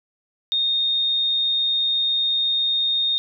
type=tone; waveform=sine; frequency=3686 Hz; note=A#7; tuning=20 cents flat; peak=-18 dBFS; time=0.52-3.18 s; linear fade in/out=0 ms; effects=none